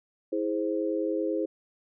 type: chord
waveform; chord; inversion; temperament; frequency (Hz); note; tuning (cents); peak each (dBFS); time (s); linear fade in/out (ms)
sine; E augmented; none; equal with one note detuned; 325.1 / 415.3 / 523.3; E4 / G#4 / B#4; -24 / 0 / 0; -29 / -31 / -31; 0.32-1.46; 10
effects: none